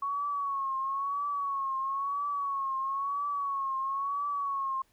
sine tone with vibrato, 1108.7 Hz, C#6, in tune, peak -29 dBFS, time 0.02-4.82 s, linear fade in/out 5 ms, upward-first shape triangle, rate 1 Hz, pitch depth 76 cents each way, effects pink hiss -69 dBFS RMS until 4.92 s

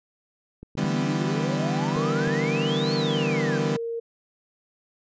clicks, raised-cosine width 3 ms, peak -27 dBFS, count 5, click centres 0.63 / 0.753 / 0.841 / 1.962 / 2.275 s
35% pulse chord, E minor seventh, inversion third, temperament equal, 146.83 / 164.81 / 196 / 246.9 Hz, D3 / E3 / G3 / B3, 0 / 0 / 0 / 0 cents, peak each -26 / -28 / -28 / -28 dBFS, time 0.77-3.77 s, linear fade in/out 10 ms
sine exponential two-way sweep, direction up then down, 190 to 4464 to 1523 Hz, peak -31 dBFS, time 0.81-3.58 s, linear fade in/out 5 ms, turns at 2.94 s
sine tone, 462.5 Hz, A#4, 14 cents flat, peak -27 dBFS, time 1.96-4 s, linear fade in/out 10 ms
effects resampled to 16000 Hz

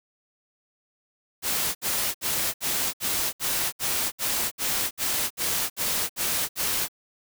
white noise bursts, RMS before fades -26 dBFS, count 14, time 1.42-6.885 s, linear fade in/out 50 ms, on 330 ms, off 65 ms, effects none

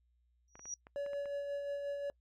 sine tone with exponential growth, 5780 Hz, F#8, 41 cents flat, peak -35 dBFS, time 0.48-0.74 s, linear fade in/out 1 ms, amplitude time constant 56 ms
clicks, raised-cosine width 0.5 ms, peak -38 dBFS, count 7, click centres 0.555 / 0.594 / 0.656 / 0.869 / 1.063 / 1.133 / 1.257 s
triangle tone with tremolo, 568 Hz, C#5, 42 cents sharp, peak -33 dBFS, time 0.96-2.1 s, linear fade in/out 0 ms, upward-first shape sine, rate 5.6 Hz, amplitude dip 35%
effects noise-tail reverb RT60 0.1 s tail -26 dB re dry + added 60 Hz sine -70 dBFS peak until 2.2 s

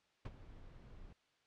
brown noise with ADSR envelope, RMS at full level -39 dBFS, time 0.25-1.13 s, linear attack 5 ms, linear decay 37 ms, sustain -16 dB, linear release 4 ms, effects white hiss -75 dBFS RMS until 1.46 s + low-pass 4000 Hz 12 dB/octave

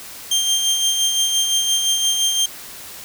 25% pulse tone with tremolo, 3175 Hz, G7, 21 cents sharp, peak -11 dBFS, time 0.31-2.46 s, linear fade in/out 5 ms, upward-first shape sine, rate 5.8 Hz, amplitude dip 40%, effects white hiss -36 dBFS RMS until 3.04 s

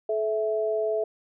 sine tone pair together, 431.5 / 657 Hz, A4 / E5, -34 / -6 cents, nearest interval perfect fifth, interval 728 cents, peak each -26 dBFS, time 0.09-1.04 s, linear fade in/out 5 ms, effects none

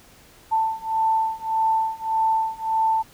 sine beating tone pair, 887 / 888.7 Hz, A5 / A5, +14 / +17 cents, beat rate 1.7 Hz, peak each -23 / -22 dBFS, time 0.51-3.03 s, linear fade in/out 20 ms, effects pink hiss -51 dBFS RMS until 3.13 s

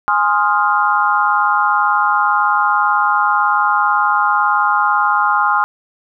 sine chord, F minor seventh, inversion first, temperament equal with one note detuned, 830.6 / 1046.5 / 1244.5 / 1402.6 Hz, Ab5 / C6 / Eb6 / F6, 0 / 0 / 0 / +7 cents, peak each -17 dBFS, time 0.08-5.64 s, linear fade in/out 0 ms, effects none

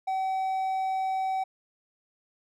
triangle tone, 762 Hz, G5, 49 cents flat, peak -24 dBFS, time 0.07-1.44 s, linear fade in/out 10 ms, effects none

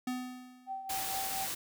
square tone with exponential decay, 251.7 Hz, B3, 33 cents sharp, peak -32 dBFS, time 0.07-0.95 s, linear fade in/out 5 ms, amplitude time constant 190 ms
sine tone with tremolo, 773 Hz, G5, 24 cents flat, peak -34 dBFS, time 0.66-1.48 s, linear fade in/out 50 ms, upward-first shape triangle, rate 4.3 Hz, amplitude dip 65%
white noise, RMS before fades -37 dBFS, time 0.89-1.55 s, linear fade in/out 10 ms
effects none

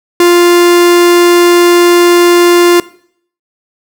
45% pulse tone, 349.2 Hz, F4, in tune, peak -3 dBFS, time 0.2-2.8 s, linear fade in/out 2 ms, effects noise-tail reverb RT60 0.6 s tail -20 dB re dry

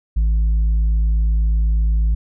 sine tone with tanh clipping, 54.1 Hz, A1, 29 cents flat, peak -14 dBFS, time 0.16-2.15 s, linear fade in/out 10 ms, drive 3 dB, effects none

